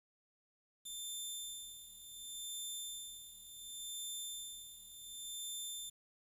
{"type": "tone with tremolo", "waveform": "15% pulse", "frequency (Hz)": 3560, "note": "A7", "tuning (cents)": 20, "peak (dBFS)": -34, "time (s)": [0.85, 5.9], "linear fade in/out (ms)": 10, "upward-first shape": "sine", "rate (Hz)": 0.69, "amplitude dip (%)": 75, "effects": ["resampled to 32000 Hz", "10-bit"]}